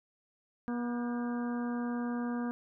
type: harmonic tone with a mistuned harmonic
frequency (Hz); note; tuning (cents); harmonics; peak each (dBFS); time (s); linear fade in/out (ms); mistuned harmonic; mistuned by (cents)
240.6; B3; -45; 1 / 2 / 3 / 4 / 5 / 6 / 7; -32 / -43 / -46 / -47 / -47 / -52 / -49; 0.68-2.51; 0; 7; -84
effects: none